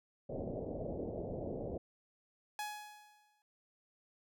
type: low-pass noise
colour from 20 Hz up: white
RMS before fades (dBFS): -41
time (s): 0.29-1.78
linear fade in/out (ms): 10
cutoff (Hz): 640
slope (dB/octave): 48
type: tone with exponential decay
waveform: sawtooth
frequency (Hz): 840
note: G#5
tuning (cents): +19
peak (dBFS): -33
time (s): 2.59-3.42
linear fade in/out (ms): 1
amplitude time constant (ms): 180
effects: none